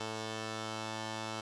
5% pulse tone pair together, 110.1 / 440.8 Hz, A2 / A4, +2 / +3 cents, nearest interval 2 octaves, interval 2401 cents, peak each -27 / -32 dBFS, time 0-1.41 s, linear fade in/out 5 ms, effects resampled to 22050 Hz

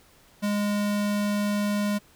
square tone, 205.9 Hz, G#3, 15 cents flat, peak -24 dBFS, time 0.42-1.99 s, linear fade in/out 20 ms, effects pink hiss -57 dBFS RMS until 2.15 s

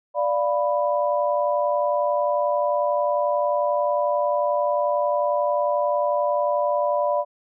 sine chord, B diminished, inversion first, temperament equal, 587.3 / 698.5 / 987.8 Hz, D5 / F5 / B5, 0 / 0 / 0 cents, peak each -21 / -26 / -25 dBFS, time 0.14-7.25 s, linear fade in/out 50 ms, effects none

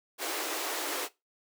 pink high-pass noise, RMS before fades -34 dBFS, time 0.18-1.09 s, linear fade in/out 50 ms, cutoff 290 Hz, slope 96 dB/octave, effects noise-tail reverb RT60 0.2 s tail -18 dB re dry

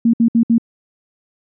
sine tone bursts, 231.5 Hz, A#3, 12 cents flat, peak -9 dBFS, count 4, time 0.05-0.582 s, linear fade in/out 5 ms, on 85 ms, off 64 ms, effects none

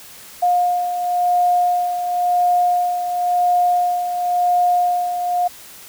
sine beating tone pair, 712 / 712.95 Hz, F5 / F5, +33 / +36 cents, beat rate 0.95 Hz, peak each -15 / -23 dBFS, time 0.42-5.48 s, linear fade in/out 10 ms, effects white hiss -40 dBFS RMS until 5.88 s

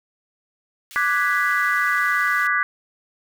pink high-pass noise, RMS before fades -41 dBFS, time 0.91-2.47 s, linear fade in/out 0 ms, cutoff 1900 Hz, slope 24 dB/octave
sine chord, G# half-diminished seventh, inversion second, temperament equal, 1174.7 / 1480 / 1661.2 / 1975.5 Hz, D6 / F#6 / G#6 / B6, 0 / 0 / 0 / 0 cents, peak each -23 dBFS, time 0.96-2.63 s, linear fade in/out 0 ms
effects none

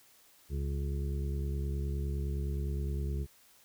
harmonic tone, 69.7 Hz, C#2, 10 cents sharp, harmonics 1 / 2 / 3 / 5 / 6, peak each -32 / -38 / -45 / -46 / -47 dBFS, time 0.49-3.27 s, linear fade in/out 50 ms, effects white hiss -62 dBFS RMS until 3.64 s

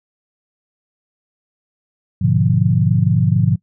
sine chord, G# diminished seventh, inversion none, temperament equal with one note detuned, 103.83 / 123.47 / 147.77 / 174.61 Hz, G#2 / B2 / D3 / F3, 0 / 0 / +11 / 0 cents, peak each -17 dBFS, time 2.21-3.56 s, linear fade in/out 10 ms, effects noise-tail reverb RT60 0.1 s tail -22 dB re dry

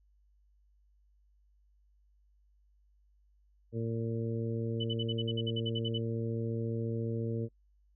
harmonic tone, 114.3 Hz, A#2, 34 cents flat, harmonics 1 / 2 / 3 / 4 / 5, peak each -34 / -38 / -41 / -38 / -49 dBFS, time 3.72-7.49 s, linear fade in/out 50 ms
sine tone bursts, 2997 Hz, F#7, 22 cents sharp, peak -34 dBFS, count 13, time 4.8-5.982 s, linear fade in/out 10 ms, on 42 ms, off 53 ms
effects noise-tail reverb RT60 0.1 s tail -25 dB re dry + added 50 Hz sine -64 dBFS peak until 7.95 s

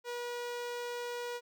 sawtooth tone with notch filter, 482.7 Hz, B4, 40 cents flat, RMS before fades -39 dBFS, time 0.04-1.41 s, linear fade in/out 50 ms, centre 11000 Hz, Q 1.2, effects none

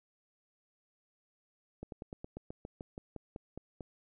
slowing click train, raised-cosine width 2 ms, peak -29 dBFS, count 14, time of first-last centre 1.83-3.808 s, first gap 92 ms, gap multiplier 1.08, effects none

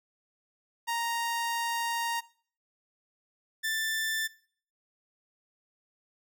sawtooth tone pair in turn, 932.3 / 1770.1 Hz, A#5 / A6, 0 / +10 cents, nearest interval major seventh, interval 1110 cents, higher second, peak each -25 dBFS, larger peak neither, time 0.87-2.21 / 3.63-4.28 s, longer first, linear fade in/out 20 ms, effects noise-tail reverb RT60 0.5 s tail -21 dB re dry

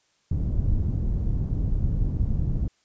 pink low-pass noise, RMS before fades -24 dBFS, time 0.31-2.68 s, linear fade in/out 5 ms, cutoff 140 Hz, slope 12 dB/octave, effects white hiss -67 dBFS RMS until 2.84 s + resampled to 16000 Hz

